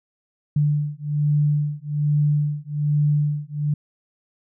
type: beating tone pair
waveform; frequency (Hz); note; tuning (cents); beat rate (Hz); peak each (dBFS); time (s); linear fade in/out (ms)
sine; 147.2 / 148.4; D3 / D3; +4 / +18; 1.2; -21; 0.56-3.74; 5
effects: none